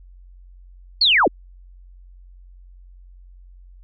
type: linear sweep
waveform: sine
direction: down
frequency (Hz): 4545 to 207.7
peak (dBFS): -12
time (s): 1.01-1.28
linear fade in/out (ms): 5
effects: added 45 Hz sine -42 dBFS peak until 3.83 s